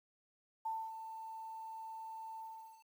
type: tone with ADSR envelope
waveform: sine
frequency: 891 Hz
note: A5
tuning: 22 cents sharp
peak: -35 dBFS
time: 0.65-2.86 s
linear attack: 9 ms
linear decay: 250 ms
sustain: -9 dB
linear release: 460 ms
effects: 11-bit